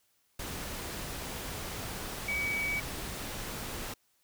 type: tone in noise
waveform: sine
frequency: 2272 Hz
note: C#7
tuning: 42 cents sharp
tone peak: -30 dBFS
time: 2.28-2.8 s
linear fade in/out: 5 ms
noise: pink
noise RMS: -39 dBFS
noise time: 0.39-3.94 s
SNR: +6 dB
effects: white hiss -72 dBFS RMS until 4.23 s